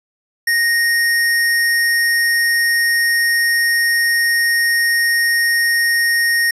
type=tone with sample-and-hold; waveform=sine; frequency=1864.7 Hz; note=A#6; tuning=in tune; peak=-12 dBFS; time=0.47-6.51 s; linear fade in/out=5 ms; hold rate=7350 Hz; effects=resampled to 32000 Hz